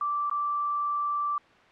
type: tone with dropouts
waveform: sine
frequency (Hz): 1169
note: D6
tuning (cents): -8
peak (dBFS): -25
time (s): 0.01-1.38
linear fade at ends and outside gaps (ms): 2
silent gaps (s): 0.298-0.312
effects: white hiss -55 dBFS RMS until 1.71 s + low-pass 2000 Hz 12 dB/octave